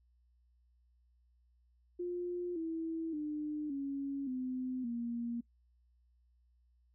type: tone with pitch steps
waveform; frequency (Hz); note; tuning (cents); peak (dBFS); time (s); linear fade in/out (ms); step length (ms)
sine; 353.5 / 326 / 300.7 / 277.4 / 255.8 / 235.9; F4 / E4 / D4 / C#4 / C4 / A#3; +21 / -19 / +41 / +1 / -39 / +21; -35; 1.99-5.41; 10; 570
effects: noise-tail reverb RT60 0.1 s tail -22 dB re dry + added 60 Hz sine -67 dBFS peak until 6.94 s